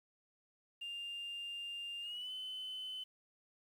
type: tone with pitch glide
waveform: sine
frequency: 2800 to 3036 Hz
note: F7 to F#7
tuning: +4 to +44 cents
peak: -40 dBFS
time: 0.81-3.04 s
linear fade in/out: 10 ms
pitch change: +140 cents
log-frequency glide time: 2.01-2.31 s
effects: tanh soft clip ceiling -38 dBFS + 11-bit